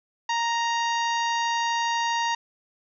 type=harmonic tone with a mistuned harmonic; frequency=932.3 Hz; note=A#5; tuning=in tune; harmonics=1 / 2 / 3 / 4 / 5 / 6 / 7; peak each=-24 / -30 / -34 / -36 / -38 / -40 / -41 dBFS; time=0.29-2.35 s; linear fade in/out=5 ms; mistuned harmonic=6; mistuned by=+34 cents; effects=none